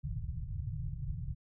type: low-pass noise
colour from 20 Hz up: white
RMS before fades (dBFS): -38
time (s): 0.03-1.35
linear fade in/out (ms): 20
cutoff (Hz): 160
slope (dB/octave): 96
effects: none